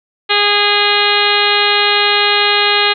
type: harmonic tone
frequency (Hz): 411.3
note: G#4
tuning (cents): -17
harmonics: 1 / 2 / 3 / 4 / 5 / 6 / 7 / 8 / 9 / 10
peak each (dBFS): -19 / -19 / -19 / -19 / -19 / -19 / -19 / -19 / -19 / -19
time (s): 0.29-2.94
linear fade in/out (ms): 20
effects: none